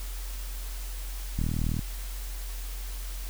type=click train; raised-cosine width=5 ms; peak=-17 dBFS; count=17; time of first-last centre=1.39-1.792 s; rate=39.8 Hz; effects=added 44 Hz sine -33 dBFS peak until 3.29 s + white hiss -44 dBFS RMS until 3.29 s